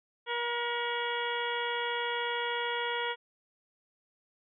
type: harmonic tone with a mistuned harmonic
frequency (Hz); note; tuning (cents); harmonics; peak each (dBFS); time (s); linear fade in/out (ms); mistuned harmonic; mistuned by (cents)
476.8; A#4; +39; 1 / 2 / 3 / 4 / 5 / 6 / 7; -36 / -35 / -38 / -38 / -42 / -42 / -39; 0.26-3.16; 50; 5; -90
effects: none